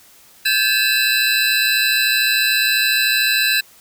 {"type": "tone cluster", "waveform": "square", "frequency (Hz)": [1577, 1711, 2556, 2669, 4002], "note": ["G6", "A6", "D#7", "E7", "B7"], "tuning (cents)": [10, -49, 46, 21, 22], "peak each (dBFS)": [-22, -22, -26, -22, -19], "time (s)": [0.45, 3.61], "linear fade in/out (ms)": 10, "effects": ["white hiss -48 dBFS RMS until 3.8 s"]}